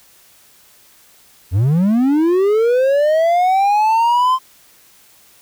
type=linear sweep; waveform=triangle; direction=up; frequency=82.41 to 1046.5 Hz; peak=-9 dBFS; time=1.51-4.39 s; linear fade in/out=50 ms; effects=white hiss -49 dBFS RMS until 5.41 s